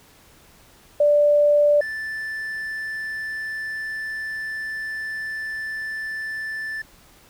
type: tone pair in turn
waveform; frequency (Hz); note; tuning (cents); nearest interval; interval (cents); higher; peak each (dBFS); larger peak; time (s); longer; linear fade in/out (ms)
sine / triangle; 587.3 / 1759.9; D5 / A6; 0 / 0; octave + perfect fifth; 1900; second; -13 / -25; first; 1-1.81 / 1.81-6.82; second; 5
effects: pink hiss -52 dBFS RMS until 7.29 s